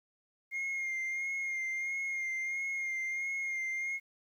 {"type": "tone with vibrato", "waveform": "sine", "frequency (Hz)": 2128, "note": "C7", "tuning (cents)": 29, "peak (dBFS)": -30, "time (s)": [0.51, 4], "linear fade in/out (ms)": 50, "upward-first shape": "sine", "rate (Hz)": 1.5, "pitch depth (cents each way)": 30, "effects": ["tanh soft clip ceiling -32 dBFS", "11-bit"]}